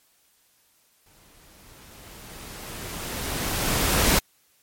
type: noise with exponential growth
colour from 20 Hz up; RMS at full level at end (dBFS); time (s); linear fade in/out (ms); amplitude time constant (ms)
pink; -18; 1.06-4.19; 5; 680
effects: white hiss -63 dBFS RMS until 4.62 s + MP3 64 kbps